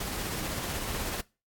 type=noise with tremolo; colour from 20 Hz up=pink; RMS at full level=-33 dBFS; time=0-1.21 s; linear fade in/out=5 ms; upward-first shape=triangle; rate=16 Hz; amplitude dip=30%; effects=noise-tail reverb RT60 0.3 s tail -22 dB re dry + AAC 64 kbps